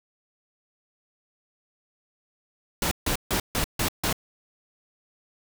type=noise bursts; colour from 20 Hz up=pink; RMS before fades=-25 dBFS; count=6; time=2.82-4.128 s; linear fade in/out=2 ms; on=93 ms; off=150 ms; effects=none